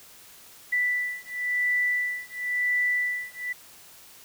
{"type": "beating tone pair", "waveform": "sine", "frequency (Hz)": [1975.5, 1976.46], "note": ["B6", "B6"], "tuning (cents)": [0, 1], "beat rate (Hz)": 0.96, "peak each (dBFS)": -27, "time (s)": [0.72, 3.53], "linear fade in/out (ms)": 10, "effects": ["white hiss -50 dBFS RMS until 4.24 s"]}